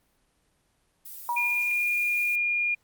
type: noise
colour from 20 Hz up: violet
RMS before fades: -41 dBFS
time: 1.05-2.36 s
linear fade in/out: 10 ms
type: tone with exponential decay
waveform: sine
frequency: 956 Hz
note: A#5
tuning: 43 cents sharp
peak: -23 dBFS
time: 1.29-1.85 s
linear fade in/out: 1 ms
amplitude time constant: 120 ms
type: tone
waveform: sine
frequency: 2420 Hz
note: D#7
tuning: 49 cents flat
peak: -23 dBFS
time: 1.36-2.75 s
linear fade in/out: 10 ms
effects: pink hiss -69 dBFS RMS until 2.83 s + Opus 24 kbps